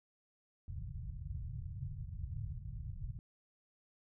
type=low-pass noise; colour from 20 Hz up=white; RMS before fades=-43 dBFS; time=0.68-3.19 s; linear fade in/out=2 ms; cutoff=140 Hz; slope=48 dB/octave; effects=none